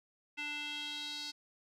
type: tone with band-pass filter sweep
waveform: square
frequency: 294.5 Hz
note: D4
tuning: 5 cents sharp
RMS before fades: -41 dBFS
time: 0.37-1.32 s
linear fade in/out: 20 ms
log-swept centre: 2500 to 4500 Hz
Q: 4
effects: none